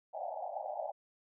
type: band-pass noise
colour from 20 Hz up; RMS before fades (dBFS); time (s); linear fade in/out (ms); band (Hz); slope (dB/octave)
white; -40; 0.13-0.92; 20; 580 to 830; 96
effects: none